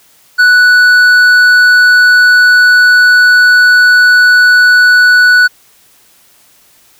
sine tone with hard clipping, 1480 Hz, F#6, in tune, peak -4 dBFS, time 0.38-5.48 s, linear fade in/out 20 ms, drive 6 dB, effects white hiss -46 dBFS RMS until 6.99 s

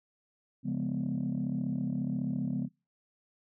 sine chord, C# dominant seventh, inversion none, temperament just, 138.59 / 173.24 / 207.9 / 249.5 Hz, C#3 / E#3 / G#3 / B3, 0 / -14 / +2 / +18 cents, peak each -35 / -35 / -34 / -33 dBFS, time 0.63-2.69 s, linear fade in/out 50 ms, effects noise-tail reverb RT60 0.3 s tail -26 dB re dry + tanh soft clip ceiling -24 dBFS

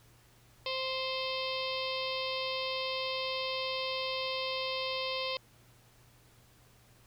harmonic tone, 523.3 Hz, C5, in tune, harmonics 1 / 2 / 4 / 5 / 6 / 7 / 8 / 9 / 10, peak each -37 / -40 / -44 / -41 / -41 / -42 / -43 / -44 / -48 dBFS, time 0.66-5.37 s, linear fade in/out 2 ms, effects added 119 Hz sine -63 dBFS peak until 7.06 s + pink hiss -63 dBFS RMS until 7.06 s

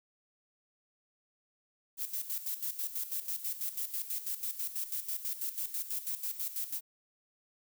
violet noise with tremolo, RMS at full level -35 dBFS, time 1.97-6.81 s, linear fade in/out 50 ms, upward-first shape square, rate 6.1 Hz, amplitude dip 70%, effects none

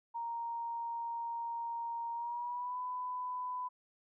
sine tone with pitch glide, 932.3 to 999.2 Hz, A#5 to B5, 0 to +20 cents, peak -36 dBFS, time 0.14-3.69 s, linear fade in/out 20 ms, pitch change +120 cents, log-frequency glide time 2.13-2.78 s, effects none

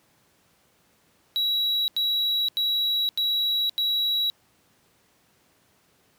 triangle tone bursts, 3889 Hz, B7, 27 cents flat, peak -20 dBFS, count 5, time 1.36-4.3 s, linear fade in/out 0 ms, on 520 ms, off 85 ms, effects pink hiss -63 dBFS RMS until 6.18 s + high-pass 100 Hz 12 dB/octave

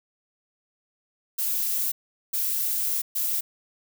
violet noise bursts at uneven times, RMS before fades -26 dBFS, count 3, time 1.38-1.92 / 2.33-3.02 / 3.15-3.41 s, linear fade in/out 10 ms, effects none

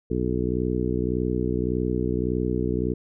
harmonic tone, 61.74 Hz, B1, in tune, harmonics 1 / 2 / 3 / 4 / 5 / 6 / 7, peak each -30 / -30 / -30 / -30 / -30 / -30 / -30 dBFS, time 0.1-2.94 s, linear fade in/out 10 ms, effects none

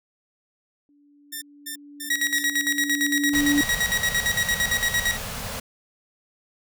sine tone with exponential growth, 289 Hz, D4, 28 cents flat, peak -17 dBFS, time 0.89-3.61 s, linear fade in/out 1 ms, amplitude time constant 590 ms
5% pulse tone bursts, 1792 Hz, A6, 31 cents sharp, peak -20 dBFS, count 4, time 1.32-2.436 s, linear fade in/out 10 ms, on 99 ms, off 240 ms
sawtooth tone with tremolo, 1907 Hz, A#6, 39 cents sharp, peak -16 dBFS, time 2.1-5.17 s, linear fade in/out 5 ms, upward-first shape square, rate 8.8 Hz, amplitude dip 70%
pink band-stop noise, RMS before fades -32 dBFS, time 3.33-5.6 s, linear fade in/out 5 ms, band 250 to 430 Hz, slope 96 dB/octave
effects none

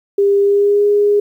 sine tone with pitch glide, 400.5 to 411.3 Hz, G4 to G#4, +37 to -17 cents, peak -9 dBFS, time 0.18-1.2 s, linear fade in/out 5 ms, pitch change +46 cents, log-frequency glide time 0.41-0.86 s, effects 8-bit

